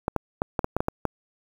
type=clicks; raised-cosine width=1 ms; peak=-9 dBFS; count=9; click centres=0.081 / 0.163 / 0.419 / 0.592 / 0.644 / 0.766 / 0.805 / 0.884 / 1.053 s; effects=7-bit